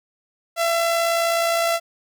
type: tone with amplitude modulation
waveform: sawtooth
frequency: 673 Hz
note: E5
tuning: 36 cents sharp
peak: -13 dBFS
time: 0.56-1.8 s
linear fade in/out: 50 ms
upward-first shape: sine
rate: 59.5 Hz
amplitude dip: 30%
effects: none